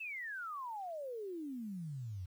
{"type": "exponential sweep", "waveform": "sine", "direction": "down", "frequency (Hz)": [2700, 86.3], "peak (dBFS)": -40, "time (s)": [0, 2.26], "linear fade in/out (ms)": 10, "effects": ["11-bit"]}